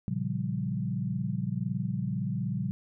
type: chord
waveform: sine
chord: G half-diminished seventh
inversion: first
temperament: equal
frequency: 116.54 / 138.59 / 174.61 / 196 Hz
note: Bb2 / Db3 / F3 / G3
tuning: 0 / 0 / 0 / 0 cents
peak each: -34 dBFS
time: 0.08-2.71 s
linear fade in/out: 0 ms
effects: none